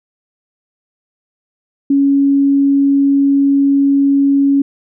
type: tone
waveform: sine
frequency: 278.3 Hz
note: C#4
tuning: 7 cents sharp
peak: -8 dBFS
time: 1.9-4.62 s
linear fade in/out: 5 ms
effects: none